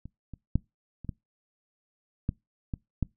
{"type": "clicks", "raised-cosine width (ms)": 5, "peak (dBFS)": [-29, -28, -11, -29, -20, -14, -19, -14], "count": 8, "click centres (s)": [0.056, 0.337, 0.556, 1.047, 1.092, 2.291, 2.738, 3.027], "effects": ["noise-tail reverb RT60 0.2 s tail -24 dB re dry"]}